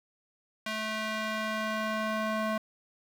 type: tone with band-pass filter sweep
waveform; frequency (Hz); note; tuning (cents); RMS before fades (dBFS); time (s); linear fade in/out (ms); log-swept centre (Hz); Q
square; 217.4; A3; -21; -32; 0.66-2.58; 5; 2400 to 990; 0.8
effects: 8-bit